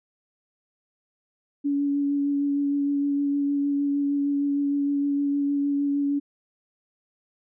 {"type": "tone with vibrato", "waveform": "sine", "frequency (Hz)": 283.7, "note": "C#4", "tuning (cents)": 40, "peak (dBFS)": -21, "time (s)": [1.64, 6.2], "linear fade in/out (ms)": 20, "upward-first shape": "sine", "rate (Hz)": 6.5, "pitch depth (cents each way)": 12, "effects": []}